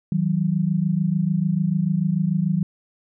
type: tone pair together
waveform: sine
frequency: 160.59 / 187.4 Hz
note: E3 / F#3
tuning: -45 / +22 cents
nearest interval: minor third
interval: 267 cents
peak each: -21 dBFS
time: 0.12-2.63 s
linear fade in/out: 2 ms
effects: none